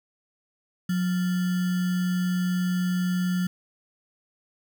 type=tone with sample-and-hold; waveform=sine; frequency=180.9 Hz; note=F#3; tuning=39 cents flat; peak=-22 dBFS; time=0.89-3.47 s; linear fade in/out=5 ms; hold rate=1575 Hz; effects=none